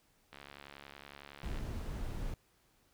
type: click train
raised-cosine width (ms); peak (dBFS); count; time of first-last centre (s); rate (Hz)
0.3; -33; 90; 0.33-1.587; 70.8
type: noise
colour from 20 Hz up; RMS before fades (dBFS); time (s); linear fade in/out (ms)
brown; -39; 1.43-2.34; 2
effects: pink hiss -71 dBFS RMS until 2.93 s